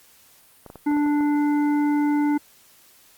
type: clicks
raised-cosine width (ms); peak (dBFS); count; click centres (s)
1; -25; 7; 0.663 / 0.701 / 0.757 / 0.914 / 0.968 / 1.063 / 1.208
type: harmonic tone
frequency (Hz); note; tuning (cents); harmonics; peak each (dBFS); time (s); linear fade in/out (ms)
293.7; D4; 0; 1 / 3 / 5 / 7; -18 / -29 / -38 / -39; 0.86-2.38; 10
effects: white hiss -54 dBFS RMS until 3.17 s + Opus 48 kbps